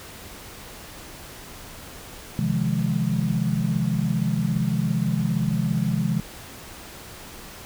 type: chord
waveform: sine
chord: F minor seventh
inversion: second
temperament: just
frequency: 130.96 / 157.15 / 174.61 / 209.5 Hz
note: C3 / Eb3 / F3 / Ab3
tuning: +2 / +18 / 0 / +15 cents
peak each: -26 dBFS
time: 2.39-6.2 s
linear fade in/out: 0 ms
effects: pink hiss -41 dBFS RMS until 7.65 s